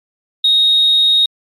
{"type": "tone with amplitude modulation", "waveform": "sine", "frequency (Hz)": 3741, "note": "A#7", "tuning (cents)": 5, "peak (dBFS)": -6, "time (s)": [0.44, 1.26], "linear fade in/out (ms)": 5, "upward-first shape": "sine", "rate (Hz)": 282, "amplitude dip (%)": 25, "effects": ["tanh soft clip ceiling -4 dBFS", "MP3 96 kbps"]}